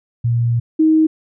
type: tone pair in turn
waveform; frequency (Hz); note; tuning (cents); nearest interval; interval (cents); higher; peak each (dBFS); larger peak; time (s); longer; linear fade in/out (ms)
sine; 118.1 / 315.3; A#2 / D#4; +23 / +23; octave + perfect fourth; 1700; second; -13 / -9; second; 0.24-0.6 / 0.79-1.07; first; 10
effects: none